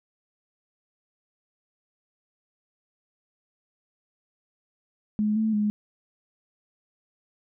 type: tone with pitch steps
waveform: sine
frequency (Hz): 211.7 / 219.5 / 209.5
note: G#3 / A3 / G#3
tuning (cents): +33 / -4 / +15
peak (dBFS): -21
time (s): 5.19-5.7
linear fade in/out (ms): 0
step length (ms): 170
effects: none